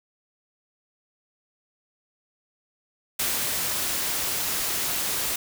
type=noise with ADSR envelope; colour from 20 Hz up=white; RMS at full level=-25 dBFS; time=3.19-5.36 s; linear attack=7 ms; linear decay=180 ms; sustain=-2 dB; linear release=4 ms; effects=none